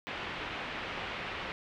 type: low-pass noise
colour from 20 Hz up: white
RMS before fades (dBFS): -39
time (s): 0.07-1.52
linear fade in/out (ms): 0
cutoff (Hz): 2900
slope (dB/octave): 24
effects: none